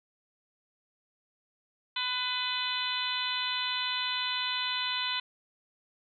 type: harmonic tone with a mistuned harmonic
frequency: 502 Hz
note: B4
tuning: 28 cents sharp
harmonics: 2 / 3 / 4 / 5 / 6 / 7 / 8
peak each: -37 / -39 / -40 / -38 / -36 / -35 / -36 dBFS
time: 1.96-5.2 s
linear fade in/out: 5 ms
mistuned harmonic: 3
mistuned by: -19 cents
effects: none